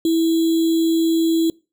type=tone with sample-and-hold; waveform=sine; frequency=327.9 Hz; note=E4; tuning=9 cents flat; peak=-14 dBFS; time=0.05-1.5 s; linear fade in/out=2 ms; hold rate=3675 Hz; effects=noise-tail reverb RT60 0.3 s tail -24 dB re dry